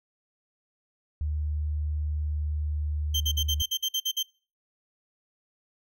sine tone with pitch glide, 75.3 to 74.65 Hz, D2 to D2, +44 to +29 cents, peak -26 dBFS, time 1.21-3.62 s, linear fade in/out 0 ms, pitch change -15 cents, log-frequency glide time 2.25-3.5 s
35% pulse tone bursts, 3136 Hz, G7, in tune, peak -23 dBFS, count 10, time 3.14-4.23 s, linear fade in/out 10 ms, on 64 ms, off 50 ms
effects noise-tail reverb RT60 0.4 s tail -26 dB re dry

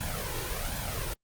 pink noise with flanger, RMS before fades -33 dBFS, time 0-1.14 s, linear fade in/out 10 ms, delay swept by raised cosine 1.2 to 2.18 ms, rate 1.3 Hz, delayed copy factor +0.85, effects Opus 24 kbps

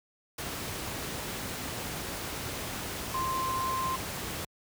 sine tone in noise, 1046.5 Hz, C6, in tune, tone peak -29 dBFS, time 3.14-3.96 s, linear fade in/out 5 ms, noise pink, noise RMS -36 dBFS, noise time 0.38-4.45 s, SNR +4 dB, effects high-pass 60 Hz 12 dB/octave

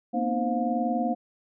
sine tone cluster, 232.8 / 253.2 / 303.1 / 523 / 710 Hz, A#3 / B3 / D#4 / C5 / F5, -2 / +43 / -45 / -1 / +28 cents, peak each -28 / -31 / -33 / -34 / -28 dBFS, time 0.13-1.15 s, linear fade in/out 20 ms, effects none

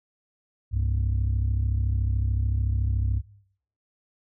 sine tone pair together, 65.3 / 99 Hz, C2 / G2, -3 / +18 cents, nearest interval perfect fifth, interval 721 cents, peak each -23 dBFS, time 0.71-3.22 s, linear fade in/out 50 ms, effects noise-tail reverb RT60 0.6 s tail -18 dB re dry + tanh soft clip ceiling -18 dBFS

